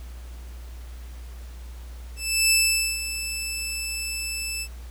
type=tone with ADSR envelope; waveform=15% pulse; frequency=2637 Hz; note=E7; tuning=in tune; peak=-9 dBFS; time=2.16-4.68 s; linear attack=350 ms; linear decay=470 ms; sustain=-12 dB; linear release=63 ms; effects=added 60 Hz sine -36 dBFS peak until 4.9 s + pink hiss -51 dBFS RMS until 4.9 s